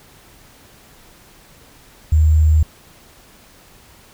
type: tone with sample-and-hold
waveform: sine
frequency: 77.78 Hz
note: D#2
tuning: in tune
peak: -9 dBFS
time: 2.12-2.63 s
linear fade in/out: 5 ms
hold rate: 7350 Hz
effects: pink hiss -47 dBFS RMS until 4.13 s